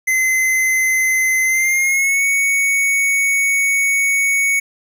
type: tone with pitch glide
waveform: square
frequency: 2053 to 2226 Hz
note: C7 to C#7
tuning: -33 to +7 cents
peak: -14 dBFS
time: 0.07-4.6 s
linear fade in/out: 10 ms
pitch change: +140 cents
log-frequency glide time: 1.44-2.24 s
effects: none